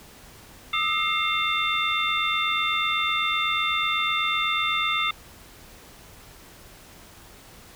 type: tone cluster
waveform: sine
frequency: 1212 / 1300 / 2123 / 2728 / 3575 Hz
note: D#6 / E6 / C7 / F7 / A7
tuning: -46 / -24 / +25 / -41 / +27 cents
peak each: -29 / -29 / -27 / -30 / -27 dBFS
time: 0.73-5.11 s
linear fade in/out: 5 ms
effects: pink hiss -48 dBFS RMS until 7.75 s